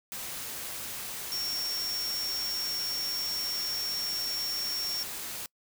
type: tone in noise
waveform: sine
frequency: 5500 Hz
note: F8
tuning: 27 cents flat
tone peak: -31 dBFS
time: 1.32-5.03 s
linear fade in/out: 0 ms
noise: white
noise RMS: -38 dBFS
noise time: 0.12-5.46 s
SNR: +4 dB
effects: noise-tail reverb RT60 0.1 s tail -26 dB re dry